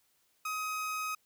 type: tone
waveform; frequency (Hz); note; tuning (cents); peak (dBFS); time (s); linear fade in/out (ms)
30% pulse; 1262; D#6; +24; -31; 0.45-1.15; 5
effects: white hiss -72 dBFS RMS until 1.25 s